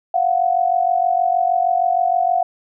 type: tone pair together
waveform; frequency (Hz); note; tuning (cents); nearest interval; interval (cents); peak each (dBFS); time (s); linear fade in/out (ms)
sine; 693.6 / 740; F5 / F#5; -12 / 0; minor second; 112; -17; 0.14-2.43; 5
effects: none